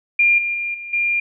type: tone with level steps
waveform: sine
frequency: 2400 Hz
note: D7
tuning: 37 cents sharp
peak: -11 / -19 / -21 / -29 / -16 dBFS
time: 0.19-1.2 s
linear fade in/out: 5 ms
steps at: 0.38 / 0.54 / 0.74 / 0.93 s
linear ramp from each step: 5 ms
effects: none